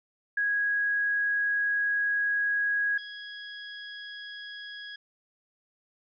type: tone pair in turn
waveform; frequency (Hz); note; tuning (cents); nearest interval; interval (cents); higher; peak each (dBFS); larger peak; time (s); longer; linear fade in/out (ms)
sine / 25% pulse; 1655 / 1661.8; G#6 / G#6; -6 / +1; unison; 7; second; -24 / -35; first; 0.37-2.98 / 2.98-4.96; first; 5
effects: resampled to 16000 Hz